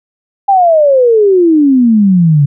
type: exponential sweep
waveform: sine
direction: down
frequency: 810 to 138.59 Hz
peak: -4 dBFS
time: 0.48-2.46 s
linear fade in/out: 10 ms
effects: none